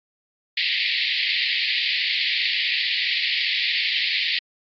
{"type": "band-pass noise", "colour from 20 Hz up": "pink", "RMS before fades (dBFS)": -23, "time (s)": [0.57, 4.39], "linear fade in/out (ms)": 5, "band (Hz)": [1900, 4700], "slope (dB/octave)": 96, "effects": ["AAC 48 kbps"]}